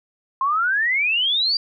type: exponential sweep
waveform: sine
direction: up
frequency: 1046.5 to 4768 Hz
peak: -17 dBFS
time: 0.41-1.57 s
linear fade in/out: 2 ms
effects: none